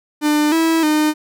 45% pulse tone with pitch steps, 299.3 / 326.1 / 305.1 Hz, D4 / E4 / D#4, +33 / -19 / -34 cents, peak -13 dBFS, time 0.21-1.14 s, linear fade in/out 50 ms, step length 310 ms, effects none

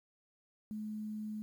sine tone with quantisation, 214 Hz, A3, 48 cents flat, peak -38 dBFS, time 0.71-1.42 s, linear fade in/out 0 ms, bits 11, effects none

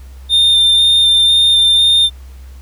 triangle tone with vibrato, 3615 Hz, A7, 46 cents sharp, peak -6 dBFS, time 0.29-2.1 s, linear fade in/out 50 ms, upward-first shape square, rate 2 Hz, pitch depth 10 cents each way, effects added 65 Hz sine -31 dBFS peak until 2.61 s + pink hiss -48 dBFS RMS until 2.61 s

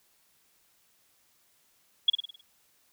sine tone with echo, 3344 Hz, G#7, 11 cents sharp, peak -16 dBFS, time 2.08-2.1 s, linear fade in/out 5 ms, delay 52 ms, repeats 6, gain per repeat -6 dB, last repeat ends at 2.412 s, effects white hiss -67 dBFS RMS until 2.92 s

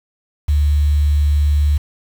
sine tone with quantisation, 73.42 Hz, D2, in tune, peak -11 dBFS, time 0.48-1.78 s, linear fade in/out 10 ms, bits 6, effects none

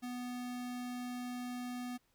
square tone, 246.9 Hz, B3, in tune, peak -40 dBFS, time 0.02-1.98 s, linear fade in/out 20 ms, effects pink hiss -75 dBFS RMS until 2.14 s

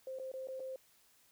sine tone with dropouts, 524 Hz, C5, 2 cents sharp, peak -40 dBFS, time 0.07-0.76 s, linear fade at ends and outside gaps 2 ms, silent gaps 0.188-0.197 / 0.317-0.338 / 0.473-0.485 / 0.597-0.602 s, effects white hiss -68 dBFS RMS until 1.31 s

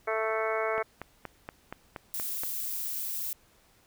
harmonic tone, 220.5 Hz, A3, 4 cents sharp, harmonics 2 / 3 / 4 / 5 / 6 / 7 / 8 / 9 / 10, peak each -32 / -32 / -39 / -37 / -35 / -40 / -43 / -43 / -37 dBFS, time 0.07-0.83 s, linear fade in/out 10 ms
click train, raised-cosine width 0.5 ms, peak -22 dBFS, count 8, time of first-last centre 0.78-2.435 s, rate 4.23 Hz
violet noise, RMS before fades -34 dBFS, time 2.14-3.33 s, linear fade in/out 0 ms
effects pink hiss -63 dBFS RMS until 3.86 s

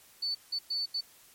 sine tone bursts at uneven times, 4492 Hz, C#8, 22 cents sharp, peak -29 dBFS, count 4, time 0.22-0.35 / 0.52-0.59 / 0.7-0.86 / 0.94-1.01 s, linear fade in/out 10 ms, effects white hiss -58 dBFS RMS until 1.34 s + MP3 64 kbps

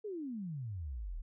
sine exponential sweep, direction down, 443 to 35.1 Hz, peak -38 dBFS, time 0.04-1.22 s, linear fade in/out 10 ms, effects none

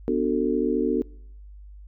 sine chord, B minor seventh, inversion none, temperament just, 246.9 / 296.3 / 370.4 / 444.5 Hz, B3 / D4 / F#4 / A4, 0 / +15 / +2 / +18 cents, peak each -26 dBFS, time 0.08-1.02 s, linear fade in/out 0 ms, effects noise-tail reverb RT60 0.7 s tail -25 dB re dry + added 50 Hz sine -41 dBFS peak until 1.87 s

